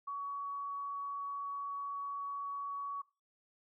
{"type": "tone", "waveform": "sine", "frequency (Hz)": 1126, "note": "C#6", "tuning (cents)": 27, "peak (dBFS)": -37, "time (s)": [0.07, 3.02], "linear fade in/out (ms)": 10, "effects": ["noise-tail reverb RT60 0.3 s tail -18 dB re dry"]}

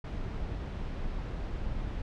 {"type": "noise", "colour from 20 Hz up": "brown", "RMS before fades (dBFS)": -35, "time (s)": [0.04, 2.02], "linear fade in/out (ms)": 5, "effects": ["low-pass 4000 Hz 12 dB/octave"]}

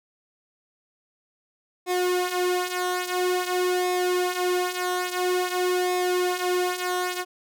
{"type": "tone with flanger", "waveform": "sawtooth", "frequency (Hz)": 361.6, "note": "F#4", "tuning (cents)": -40, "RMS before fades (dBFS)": -25, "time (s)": [1.86, 7.25], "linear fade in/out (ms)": 50, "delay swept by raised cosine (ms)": [0.66, 5.96], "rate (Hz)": 0.49, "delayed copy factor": -0.65, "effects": []}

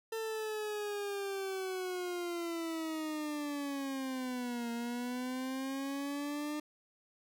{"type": "linear two-way sweep", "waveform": "40% pulse", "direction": "down then up", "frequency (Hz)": [449.2, 233.1, 301.4], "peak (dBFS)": -35, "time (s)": [0.12, 6.6], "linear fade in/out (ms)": 5, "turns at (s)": 4.71, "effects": []}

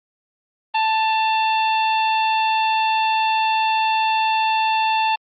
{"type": "harmonic tone with a mistuned harmonic", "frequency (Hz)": 880, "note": "A5", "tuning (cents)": 0, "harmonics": [1, 2, 3, 4, 5], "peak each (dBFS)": [-17, -31, -24, -30, -35], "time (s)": [0.74, 5.16], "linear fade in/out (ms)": 10, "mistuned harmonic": 3, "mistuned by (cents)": 34, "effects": ["Opus 24 kbps"]}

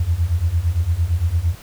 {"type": "beating tone pair", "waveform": "sine", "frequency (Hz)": [80.1, 88.9], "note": ["E2", "F2"], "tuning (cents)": [-49, 31], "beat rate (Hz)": 8.8, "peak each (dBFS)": [-20, -18], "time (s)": [0, 1.55], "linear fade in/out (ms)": 5, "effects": ["pink hiss -42 dBFS RMS until 1.62 s"]}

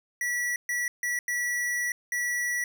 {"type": "tone bursts at uneven times", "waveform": "square", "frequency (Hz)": 1945, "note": "B6", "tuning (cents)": -27, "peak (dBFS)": -27, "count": 5, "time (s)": [[0.21, 0.56], [0.69, 0.88], [1.03, 1.19], [1.28, 1.92], [2.12, 2.64]], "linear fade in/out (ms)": 2, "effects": []}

